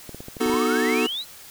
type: clicks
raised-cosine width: 2 ms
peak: -23 dBFS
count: 8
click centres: 0.093 / 0.146 / 0.205 / 0.284 / 0.368 / 0.461 / 0.498 / 0.541 s
type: chord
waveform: square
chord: B dominant seventh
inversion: none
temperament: equal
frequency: 246.9 / 311.1 / 370 / 440 Hz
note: B3 / D#4 / F#4 / A4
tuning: 0 / 0 / 0 / 0 cents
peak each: -25 / -28 / -28 / -25 dBFS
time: 0.4-1.07 s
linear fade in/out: 10 ms
type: exponential sweep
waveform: sine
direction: up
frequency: 857 to 4186 Hz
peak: -26 dBFS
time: 0.46-1.25 s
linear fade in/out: 50 ms
effects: white hiss -44 dBFS RMS until 1.5 s